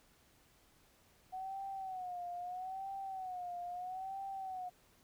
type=tone with vibrato; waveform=sine; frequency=742 Hz; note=F#5; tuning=5 cents sharp; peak=-40 dBFS; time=1.32-4.7 s; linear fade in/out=20 ms; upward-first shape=sine; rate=0.77 Hz; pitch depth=92 cents each way; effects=pink hiss -68 dBFS RMS until 5.03 s